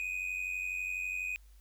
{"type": "tone with amplitude modulation", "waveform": "triangle", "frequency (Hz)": 2491, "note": "D#7", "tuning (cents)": 1, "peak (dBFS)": -29, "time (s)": [0, 1.36], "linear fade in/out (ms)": 0, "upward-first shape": "sine", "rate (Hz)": 92.1, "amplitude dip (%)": 70, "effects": ["added 50 Hz sine -54 dBFS peak until 1.6 s", "white hiss -69 dBFS RMS until 1.6 s"]}